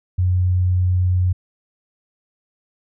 sine tone, 90.9 Hz, F#2, 30 cents flat, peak -14 dBFS, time 0.18-1.33 s, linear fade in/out 10 ms, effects none

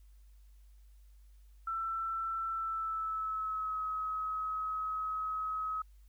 sine tone with pitch glide, 1336 to 1276.4 Hz, E6 to D#6, +23 to +44 cents, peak -33 dBFS, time 1.67-5.82 s, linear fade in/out 5 ms, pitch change -79 cents, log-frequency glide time 2.5-3.8 s, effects added 50 Hz sine -55 dBFS peak until 6.08 s + white hiss -75 dBFS RMS until 6.08 s

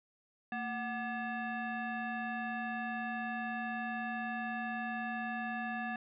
sine tone with frequency modulation, 740 Hz, F#5, in tune, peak -35 dBFS, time 0.52-5.96 s, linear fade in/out 2 ms, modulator 966 Hz, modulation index 1.4, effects none

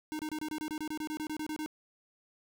square tone bursts, 307.7 Hz, D#4, 19 cents flat, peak -35 dBFS, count 16, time 0.12-1.661 s, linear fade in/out 0 ms, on 71 ms, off 27 ms, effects none

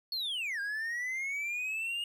triangle linear two-way sweep, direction down then up, 4417 to 1596 to 2861 Hz, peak -31 dBFS, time 0.12-2.04 s, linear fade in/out 2 ms, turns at 0.6 s, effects none

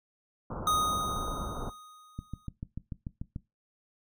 pink low-pass noise, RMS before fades -37 dBFS, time 0.5-1.7 s, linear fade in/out 5 ms, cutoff 1400 Hz, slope 96 dB/octave
square tone with exponential decay, 1244.5 Hz, D#6, in tune, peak -24 dBFS, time 0.67-2.47 s, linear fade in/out 2 ms, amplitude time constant 390 ms
click train, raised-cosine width 5 ms, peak -24 dBFS, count 9, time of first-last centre 2.19-3.361 s, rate 6.83 Hz
effects noise-tail reverb RT60 0.2 s tail -18 dB re dry

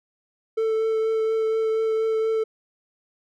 triangle tone with vibrato, 443 Hz, A4, 12 cents sharp, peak -18 dBFS, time 0.57-2.44 s, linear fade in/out 10 ms, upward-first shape triangle, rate 4.2 Hz, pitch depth 13 cents each way, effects none

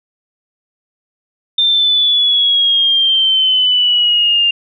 sine exponential sweep, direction down, 3601 to 2794 Hz, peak -9 dBFS, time 1.58-4.51 s, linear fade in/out 5 ms, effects none

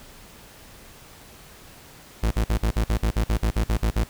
40% pulse tone bursts, 55 Hz, A1, in tune, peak -18 dBFS, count 14, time 2.23-4.038 s, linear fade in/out 5 ms, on 79 ms, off 54 ms, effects pink hiss -47 dBFS RMS until 4.09 s

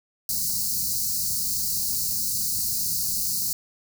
white band-stop noise, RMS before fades -26 dBFS, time 0.29-3.53 s, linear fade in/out 2 ms, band 230 to 4200 Hz, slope 96 dB/octave, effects none

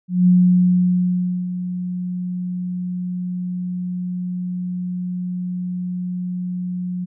sine tone with ADSR envelope, 180.1 Hz, F#3, 46 cents flat, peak -9 dBFS, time 0.08-7.06 s, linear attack 190 ms, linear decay 1200 ms, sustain -13 dB, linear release 24 ms, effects none

